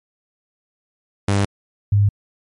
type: tone pair in turn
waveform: sawtooth / sine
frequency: 100 / 101.87 Hz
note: G2 / G#2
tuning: +35 / -33 cents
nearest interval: unison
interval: 32 cents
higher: second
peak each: -11 dBFS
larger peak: neither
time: 1.28-1.45 / 1.92-2.09 s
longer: neither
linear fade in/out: 5 ms
effects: MP3 48 kbps